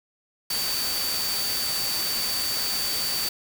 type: tone in noise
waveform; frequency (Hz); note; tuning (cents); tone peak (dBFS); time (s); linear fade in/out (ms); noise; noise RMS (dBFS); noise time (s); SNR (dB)
sine; 4580; D8; -44; -27; 0.5-3.29; 5; white; -29; 0.5-3.29; -1
effects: none